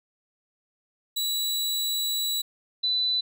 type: tone pair in turn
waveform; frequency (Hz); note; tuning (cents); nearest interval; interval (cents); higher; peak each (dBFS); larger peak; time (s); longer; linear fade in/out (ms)
sawtooth / sine; 3927 / 3991; B7 / B7; -11 / +17; unison; 28; second; -22; neither; 1.16-2.42 / 2.83-3.21; first; 10
effects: none